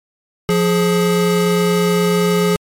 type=tone pair together; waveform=square; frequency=175.61 / 419.6 Hz; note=F3 / G#4; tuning=+10 / +18 cents; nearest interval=octave + minor third; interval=1508 cents; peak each=-16 dBFS; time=0.49-2.56 s; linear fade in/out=0 ms; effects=MP3 64 kbps